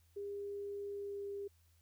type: tone with pitch glide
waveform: sine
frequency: 403.7 to 401.4 Hz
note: G#4 to G4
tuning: -49 to +41 cents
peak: -40 dBFS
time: 0.16-1.48 s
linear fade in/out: 10 ms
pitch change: -10 cents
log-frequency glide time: 0.91-1.26 s
effects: added 83 Hz sine -67 dBFS peak until 1.81 s + white hiss -75 dBFS RMS until 1.81 s